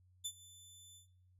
20% pulse tone with ADSR envelope, 3520 Hz, A7, in tune, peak -31 dBFS, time 0.24-1.08 s, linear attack 17 ms, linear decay 59 ms, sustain -19 dB, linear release 120 ms, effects noise-tail reverb RT60 0.5 s tail -18 dB re dry + added 91 Hz sine -65 dBFS peak until 1.39 s

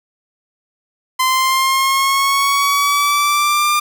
sawtooth linear sweep, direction up, 1031 to 1200 Hz, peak -9 dBFS, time 1.19-3.8 s, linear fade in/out 10 ms, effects none

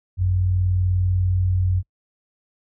sine tone pair together, 51.63 / 92 Hz, G#1 / F#2, -9 / -9 cents, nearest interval minor seventh, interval 1000 cents, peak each -27 / -17 dBFS, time 0.17-1.83 s, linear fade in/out 50 ms, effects noise-tail reverb RT60 0.1 s tail -25 dB re dry

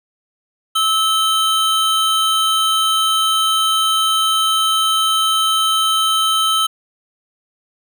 square tone pair together, 1300 / 3092 Hz, E6 / G7, -24 / -24 cents, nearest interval octave + minor third, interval 1500 cents, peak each -17 dBFS, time 0.75-6.67 s, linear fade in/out 10 ms, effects none

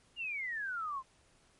sine exponential sweep, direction down, 2880 to 1023 Hz, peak -35 dBFS, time 0.16-1.03 s, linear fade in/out 50 ms, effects pink hiss -67 dBFS RMS until 1.59 s + MP3 48 kbps

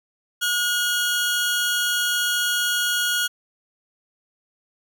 sawtooth tone pair together, 1443 / 3292 Hz, F#6 / G#7, -44 / -16 cents, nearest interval octave + major second, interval 1428 cents, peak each -18 / -22 dBFS, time 0.41-3.28 s, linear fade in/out 20 ms, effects none

